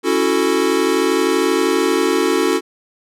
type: chord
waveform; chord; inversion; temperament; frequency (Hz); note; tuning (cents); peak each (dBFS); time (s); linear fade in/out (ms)
square; F# minor seventh; second; equal; 277.2 / 329.6 / 370 / 440; C#4 / E4 / F#4 / A4; 0 / 0 / 0 / 0; -22 / -21 / -19 / -20; 0.03-2.61; 50
effects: low-pass 12000 Hz 12 dB/octave